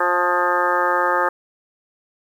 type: harmonic tone with a mistuned harmonic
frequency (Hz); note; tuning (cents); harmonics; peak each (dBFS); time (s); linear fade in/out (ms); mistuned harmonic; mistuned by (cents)
177.6; F3; +29; 2 / 3 / 4 / 5 / 6 / 7 / 8 / 9 / 10; -27 / -23 / -31 / -22 / -27 / -21 / -32 / -24 / -29; 0-1.29; 5; 5; -19
effects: 8-bit